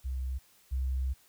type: tone pair in turn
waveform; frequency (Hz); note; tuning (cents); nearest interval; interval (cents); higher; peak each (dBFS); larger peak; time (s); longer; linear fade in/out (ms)
sine; 64.7 / 65.19; C2 / C2; -19 / -6; unison; 13; second; -31 / -28; second; 0.04-0.39 / 0.71-1.14; second; 20
effects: white hiss -63 dBFS RMS until 1.28 s